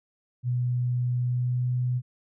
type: tone with pitch glide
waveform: sine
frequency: 123.47 to 124.69 Hz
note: B2 to B2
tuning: 0 to +17 cents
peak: -23 dBFS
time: 0.43-2.02 s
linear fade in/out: 50 ms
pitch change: +17 cents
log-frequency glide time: 1.24-1.7 s
effects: none